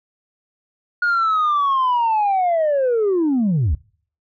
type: linear sweep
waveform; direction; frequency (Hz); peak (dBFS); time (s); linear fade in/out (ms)
sine; down; 1443 to 59.8; -13; 1.02-3.75; 5
effects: noise-tail reverb RT60 0.5 s tail -25 dB re dry + tanh soft clip ceiling -13 dBFS